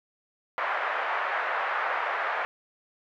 white band-pass noise, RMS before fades -29 dBFS, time 0.58-2.45 s, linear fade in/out 0 ms, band 600 to 1800 Hz, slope 24 dB/octave, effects none

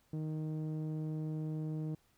sawtooth tone with low-pass filter, 155.56 Hz, D#3, in tune, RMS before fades -38 dBFS, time 0.13-1.95 s, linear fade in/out 5 ms, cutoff 350 Hz, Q 0.92, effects pink hiss -72 dBFS RMS until 2.17 s

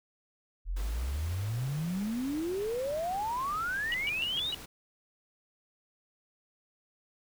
sine exponential sweep, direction up, 40 to 3993 Hz, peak -30 dBFS, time 0.65-4.54 s, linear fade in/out 50 ms
pink noise, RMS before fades -46 dBFS, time 0.76-4.66 s, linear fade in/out 10 ms
sine tone bursts, 2912 Hz, F#7, 28 cents flat, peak -30 dBFS, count 5, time 3.92-4.545 s, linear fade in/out 0 ms, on 21 ms, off 130 ms
effects none

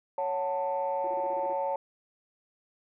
sine chord, F# minor, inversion second, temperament just, 555 / 740 / 888 Hz, C#5 / F#5 / A5, +2 / 0 / +16 cents, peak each -30 / -36 / -30 dBFS, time 0.18-1.76 s, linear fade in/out 2 ms
sine tone bursts, 349.2 Hz, F4, in tune, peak -39 dBFS, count 8, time 1.04-1.529 s, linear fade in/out 2 ms, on 34 ms, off 31 ms
effects tanh soft clip ceiling -20 dBFS

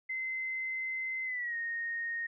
sine tone with pitch glide, 2061 to 1857.5 Hz, C7 to A#6, -27 to -7 cents, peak -33 dBFS, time 0.09-2.27 s, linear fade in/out 10 ms, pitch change -180 cents, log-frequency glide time 1.25-1.56 s, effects none

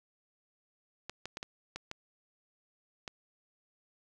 clicks, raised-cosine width 0.2 ms, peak -22 dBFS, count 7, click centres 1.096 / 1.256 / 1.371 / 1.429 / 1.76 / 1.914 / 3.078 s, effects none

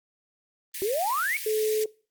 white high-pass noise, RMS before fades -35 dBFS, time 0.74-1.84 s, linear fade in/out 5 ms, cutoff 1700 Hz, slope 96 dB/octave
sine exponential sweep, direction up, 370 to 2336 Hz, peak -24 dBFS, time 0.82-1.37 s, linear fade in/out 0 ms
sine tone, 432.6 Hz, A4, 29 cents flat, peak -23 dBFS, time 1.46-1.86 s, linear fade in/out 5 ms
effects noise-tail reverb RT60 0.4 s tail -22 dB re dry + Opus 24 kbps

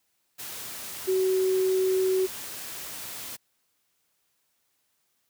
sine tone in noise, 375.9 Hz, F#4, 27 cents sharp, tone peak -21 dBFS, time 1.07-2.27 s, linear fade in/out 20 ms, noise white, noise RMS -38 dBFS, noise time 0.38-3.37 s, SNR +14 dB, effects white hiss -73 dBFS RMS until 5.29 s + high-pass 60 Hz 12 dB/octave

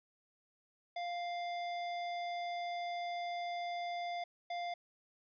square tone bursts at uneven times, 698.5 Hz, F5, in tune, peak -38 dBFS, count 2, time 0.96-4.24 / 4.5-4.74 s, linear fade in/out 5 ms, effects resampled to 11025 Hz

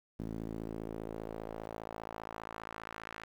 sawtooth tone with band-pass filter sweep, 55 Hz, A1, in tune, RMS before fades -43 dBFS, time 0.19-3.24 s, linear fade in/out 5 ms, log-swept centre 240 to 1700 Hz, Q 1.4, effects 10-bit

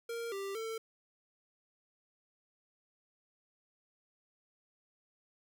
square tone with pitch steps, 465 / 393.6 / 448 Hz, A#4 / G4 / A4, -4 / +7 / +31 cents, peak -38 dBFS, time 0.09-0.78 s, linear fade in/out 5 ms, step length 230 ms, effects none

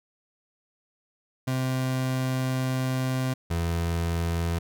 30% pulse tone pair in turn, 129.8 / 84.23 Hz, C3 / E2, -13 / +38 cents, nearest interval perfect fifth, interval 749 cents, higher first, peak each -22 dBFS, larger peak neither, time 1.47-3.34 / 3.5-4.59 s, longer first, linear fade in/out 10 ms, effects none

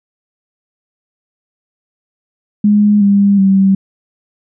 sine tone with pitch steps, 207.7 / 200.5 / 193.57 Hz, G#3 / G3 / G3, 0 / +39 / -22 cents, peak -6 dBFS, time 2.64-3.75 s, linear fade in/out 5 ms, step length 370 ms, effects none

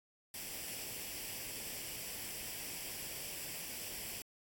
white noise with comb filter, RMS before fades -44 dBFS, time 0.34-4.22 s, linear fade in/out 2 ms, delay 0.38 ms, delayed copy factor +0.6, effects AAC 64 kbps

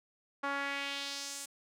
sawtooth tone with band-pass filter sweep, 279.9 Hz, C#4, 17 cents sharp, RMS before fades -38 dBFS, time 0.43-1.46 s, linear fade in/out 10 ms, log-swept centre 1200 to 8800 Hz, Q 1.8, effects none

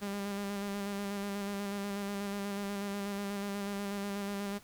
sawtooth tone with vibrato, 200.7 Hz, G3, 41 cents sharp, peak -31 dBFS, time 0.01-4.59 s, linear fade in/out 20 ms, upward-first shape square, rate 8.2 Hz, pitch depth 21 cents each way, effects pink hiss -58 dBFS RMS until 4.63 s

